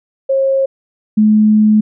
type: tone pair in turn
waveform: sine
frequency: 539 / 213.9 Hz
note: C#5 / A3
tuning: -49 / -49 cents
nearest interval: octave + major third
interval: 1600 cents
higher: first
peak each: -10 / -6 dBFS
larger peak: second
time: 0.29-0.66 / 1.17-1.81 s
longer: second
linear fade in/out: 10 ms
effects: none